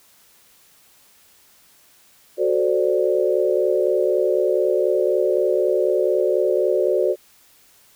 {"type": "chord", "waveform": "sine", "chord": "D dominant seventh", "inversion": "first", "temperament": "equal", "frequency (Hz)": [370, 440, 523.3, 587.3], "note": ["F#4", "A4", "C5", "D5"], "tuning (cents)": [0, 0, 0, 0], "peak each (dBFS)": [-20, -23, -22, -22], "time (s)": [2.37, 7.16], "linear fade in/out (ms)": 50, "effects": ["white hiss -54 dBFS RMS until 7.95 s"]}